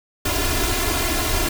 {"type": "noise with comb filter", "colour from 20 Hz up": "pink", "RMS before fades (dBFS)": -21, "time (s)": [0.25, 1.49], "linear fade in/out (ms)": 5, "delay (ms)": 2.9, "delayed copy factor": 0.95, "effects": []}